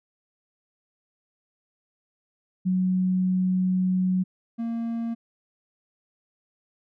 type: tone pair in turn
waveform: sine / triangle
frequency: 184.8 / 230.8 Hz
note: F#3 / A#3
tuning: -2 / -17 cents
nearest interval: major third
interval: 385 cents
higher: second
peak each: -20 / -24 dBFS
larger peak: first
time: 2.65-4.24 / 4.58-5.15 s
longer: first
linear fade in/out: 20 ms
effects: none